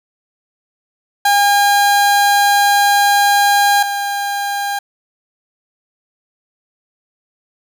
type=tone pair in turn; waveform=30% pulse; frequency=810 / 806 Hz; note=G#5 / G5; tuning=-43 / +48 cents; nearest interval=unison; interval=9 cents; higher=first; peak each=-7 / -15 dBFS; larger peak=first; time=1.25-3.83 / 3.83-4.79 s; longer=first; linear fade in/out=5 ms; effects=none